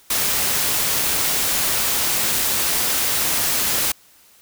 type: noise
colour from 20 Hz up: white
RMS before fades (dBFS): -20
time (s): 0.1-3.92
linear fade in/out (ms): 5
effects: white hiss -52 dBFS RMS until 4.41 s